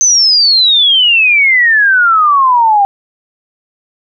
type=exponential sweep; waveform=sine; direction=down; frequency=6272 to 785 Hz; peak=-5 dBFS; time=0.01-2.85 s; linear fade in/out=0 ms; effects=none